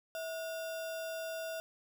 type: tone with sample-and-hold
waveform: sine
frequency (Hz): 650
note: E5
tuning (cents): -24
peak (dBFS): -37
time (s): 0.15-1.6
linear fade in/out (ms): 0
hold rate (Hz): 2100
effects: none